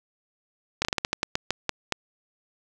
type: slowing click train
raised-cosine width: 0.2 ms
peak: -6 dBFS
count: 12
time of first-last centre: 0.82-1.923 s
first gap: 29 ms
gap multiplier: 1.23
effects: none